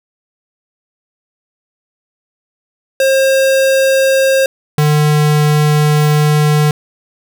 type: tone pair in turn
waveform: square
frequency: 535 / 150.13 Hz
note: C5 / D3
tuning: +38 / +38 cents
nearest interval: octave + minor seventh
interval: 2200 cents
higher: first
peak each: -9 dBFS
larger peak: neither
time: 3-4.46 / 4.78-6.71 s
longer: second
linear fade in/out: 2 ms
effects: none